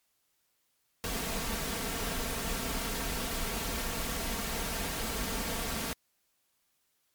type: noise with comb filter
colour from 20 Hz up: pink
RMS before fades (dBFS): -34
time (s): 1.04-5.93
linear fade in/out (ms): 0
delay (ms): 4.4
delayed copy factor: +0.55
effects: white hiss -75 dBFS RMS until 7.14 s + MP3 96 kbps